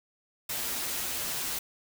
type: noise with comb filter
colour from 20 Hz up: white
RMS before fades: -33 dBFS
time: 0.49-1.59 s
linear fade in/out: 5 ms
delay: 9.7 ms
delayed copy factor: -0.65
effects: none